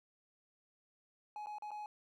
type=tone with dropouts; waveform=triangle; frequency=841 Hz; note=G#5; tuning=22 cents sharp; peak=-40 dBFS; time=1.36-1.86 s; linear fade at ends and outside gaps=1 ms; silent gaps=1.46-1.469 / 1.584-1.622 / 1.707-1.715 s; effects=none